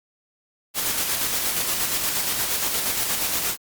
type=noise with tremolo; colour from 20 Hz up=white; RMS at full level=-23 dBFS; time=0.74-3.57 s; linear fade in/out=50 ms; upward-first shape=square; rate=8.5 Hz; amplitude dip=30%; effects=Opus 48 kbps